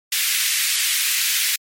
pink high-pass noise, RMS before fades -20 dBFS, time 0.12-1.56 s, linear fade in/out 5 ms, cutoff 2000 Hz, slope 24 dB/octave, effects MP3 64 kbps

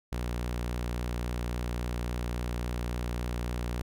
sawtooth tone with vibrato, 60 Hz, B1, 49 cents flat, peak -27 dBFS, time 0.12-3.82 s, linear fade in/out 5 ms, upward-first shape sine, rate 3.6 Hz, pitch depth 14 cents each way, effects none

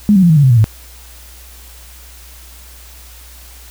sine tone with pitch steps, 207.8 / 189.46 / 172.73 / 157.48 / 143.58 / 130.91 / 119.35 / 108.81 Hz, G#3 / F#3 / F3 / D#3 / D3 / C3 / A#2 / A2, +1 / +41 / -19 / +21 / -39 / +1 / +41 / -19 cents, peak -5 dBFS, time 0.09-0.642 s, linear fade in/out 0 ms, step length 69 ms, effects added 60 Hz sine -37 dBFS peak until 3.7 s + white hiss -40 dBFS RMS until 3.7 s

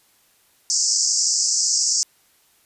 pink band-pass noise, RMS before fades -20 dBFS, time 0.7-2.03 s, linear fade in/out 0 ms, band 4900 to 7800 Hz, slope 96 dB/octave, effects white hiss -59 dBFS RMS until 2.65 s + resampled to 32000 Hz

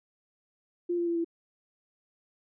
sine tone with pitch steps, 349.1 / 344.3 / 339.6 / 334.9 Hz, F4 / F4 / F4 / E4, -1 / -25 / -48 / +27 cents, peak -26 dBFS, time 0.89-1.246 s, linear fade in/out 10 ms, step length 89 ms, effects none

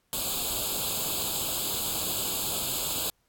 white noise with comb filter, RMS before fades -30 dBFS, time 0.13-3.1 s, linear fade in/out 0 ms, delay 0.26 ms, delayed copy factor +1, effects pink hiss -72 dBFS RMS until 3.28 s + AAC 64 kbps

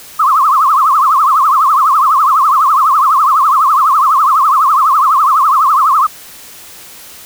sine tone with vibrato, 1165 Hz, D6, 14 cents flat, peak -6 dBFS, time 0.19-6.07 s, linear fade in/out 10 ms, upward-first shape triangle, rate 12 Hz, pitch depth 240 cents each way, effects white hiss -34 dBFS RMS until 7.25 s

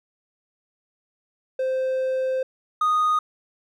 triangle tone pair in turn, 521 / 1239.2 Hz, C5 / D#6, -7 / -7 cents, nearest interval octave + minor third, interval 1500 cents, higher second, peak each -19 / -15 dBFS, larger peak second, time 1.59-2.43 / 2.81-3.19 s, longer first, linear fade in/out 5 ms, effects tanh soft clip ceiling -12 dBFS

